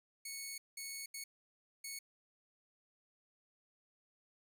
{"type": "tone bursts at uneven times", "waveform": "10% pulse", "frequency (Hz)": 2211, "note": "C#7", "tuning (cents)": -5, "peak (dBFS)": -34, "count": 4, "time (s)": [[0.25, 0.58], [0.77, 1.06], [1.14, 1.24], [1.84, 1.99]], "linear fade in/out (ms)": 5, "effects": []}